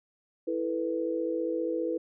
sine chord, E suspended fourth, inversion none, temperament just, 329.6 / 439.5 / 494.4 Hz, E4 / A4 / B4, 0 / -2 / +2 cents, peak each -31 / -35 / -31 dBFS, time 0.47-1.98 s, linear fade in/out 10 ms, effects none

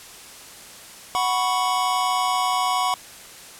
square chord, F# suspended fourth, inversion none, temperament equal, 740 / 987.8 / 1108.7 Hz, F#5 / B5 / C#6, 0 / 0 / 0 cents, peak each -25 dBFS, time 1.15-2.94 s, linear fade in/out 0 ms, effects white hiss -42 dBFS RMS until 3.59 s + low-pass 11000 Hz 12 dB/octave

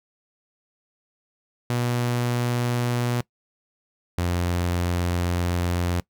sawtooth tone pair in turn, 121.3 / 87.78 Hz, B2 / F2, -31 / +9 cents, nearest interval tritone, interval 560 cents, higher first, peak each -18 dBFS, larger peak neither, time 1.7-3.21 / 4.18-6 s, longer second, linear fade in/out 0 ms, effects noise-tail reverb RT60 0.1 s tail -22 dB re dry

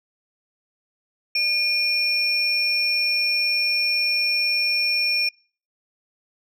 sine tone pair together, 2423 / 5439 Hz, D#7 / F8, -47 / -47 cents, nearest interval octave + major second, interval 1400 cents, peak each -20 dBFS, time 1.35-5.29 s, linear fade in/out 5 ms, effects noise-tail reverb RT60 0.4 s tail -25 dB re dry + tanh soft clip ceiling -14 dBFS

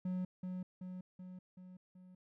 triangle tone with echo, 183.2 Hz, F#3, 17 cents flat, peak -33 dBFS, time 0.05-0.25 s, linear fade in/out 5 ms, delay 380 ms, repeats 5, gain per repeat -4 dB, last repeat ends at 2.15 s, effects none

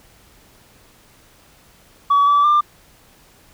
sine tone with pitch steps, 1137 / 1154 / 1192 Hz, C#6 / D6 / D6, +44 / -31 / +25 cents, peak -9 dBFS, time 2.1-2.61 s, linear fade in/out 10 ms, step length 170 ms, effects tanh soft clip ceiling -9 dBFS + pink hiss -51 dBFS RMS until 3.53 s

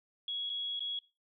sine tone with dropouts, 3335 Hz, G#7, 7 cents sharp, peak -34 dBFS, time 0.28-0.99 s, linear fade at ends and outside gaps 2 ms, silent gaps 0.495-0.499 / 0.794-0.805 s, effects noise-tail reverb RT60 0.3 s tail -21 dB re dry

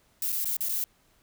violet noise with dropouts, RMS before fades -29 dBFS, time 0.22-0.84 s, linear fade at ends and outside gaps 2 ms, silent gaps 0.321-0.325 / 0.445-0.455 / 0.568-0.606 / 0.688-0.692 s, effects pink hiss -65 dBFS RMS until 1.22 s

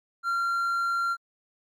triangle tone, 1378 Hz, F6, 24 cents flat, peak -22 dBFS, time 0.23-1.17 s, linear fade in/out 50 ms, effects MP3 96 kbps

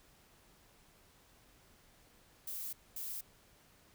violet noise bursts at uneven times, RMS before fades -42 dBFS, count 2, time 2.47-2.73 / 2.96-3.21 s, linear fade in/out 5 ms, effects pink hiss -65 dBFS RMS until 3.94 s

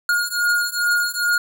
square beating tone pair, 1429 / 1431.4 Hz, F6 / F6, +39 / +42 cents, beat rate 2.4 Hz, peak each -22 / -21 dBFS, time 0.09-1.38 s, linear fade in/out 2 ms, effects none

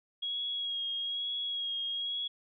sine tone with vibrato, 3300 Hz, G#7, 12 cents flat, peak -32 dBFS, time 0.22-2.28 s, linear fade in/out 10 ms, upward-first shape sine, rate 1.1 Hz, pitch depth 24 cents each way, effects none

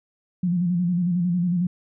sine tone with vibrato, 176.2 Hz, F3, 16 cents sharp, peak -19 dBFS, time 0.43-1.67 s, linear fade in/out 5 ms, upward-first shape square, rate 11 Hz, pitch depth 53 cents each way, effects none

